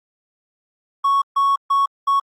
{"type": "tone bursts at uneven times", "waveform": "triangle", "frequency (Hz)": 1108.7, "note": "C#6", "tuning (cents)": 0, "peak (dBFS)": -11, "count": 4, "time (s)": [[1.04, 1.22], [1.36, 1.56], [1.7, 1.86], [2.07, 2.2]], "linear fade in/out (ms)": 10, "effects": ["tanh soft clip ceiling -8 dBFS", "Opus 48 kbps"]}